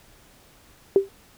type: tone with exponential decay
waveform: sine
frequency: 392 Hz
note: G4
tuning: in tune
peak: -9 dBFS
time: 0.96-1.09 s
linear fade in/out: 1 ms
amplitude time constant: 28 ms
effects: pink hiss -54 dBFS RMS until 1.37 s